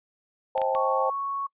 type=chord; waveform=sine; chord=A half-diminished seventh; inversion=first; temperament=just; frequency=528 / 633.6 / 792 / 880 Hz; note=C5 / Eb5 / G5 / A5; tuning=+16 / +31 / +18 / 0 cents; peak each=-26 / -32 / -28 / -29 dBFS; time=0.55-1.1 s; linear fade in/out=5 ms
type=clicks; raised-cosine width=0.2 ms; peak=-19 dBFS; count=3; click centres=0.578 / 0.617 / 0.75 s
type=tone; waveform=sine; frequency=1108.7 Hz; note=C#6; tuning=in tune; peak=-27 dBFS; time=0.75-1.47 s; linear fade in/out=10 ms
effects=noise-tail reverb RT60 0.1 s tail -26 dB re dry + resampled to 8000 Hz